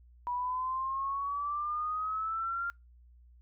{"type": "exponential sweep", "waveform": "sine", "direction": "up", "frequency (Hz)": [971, 1396.9], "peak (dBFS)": -31, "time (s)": [0.27, 2.7], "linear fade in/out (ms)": 0, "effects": ["noise-tail reverb RT60 0.2 s tail -25 dB re dry", "added 60 Hz sine -55 dBFS peak until 3.41 s"]}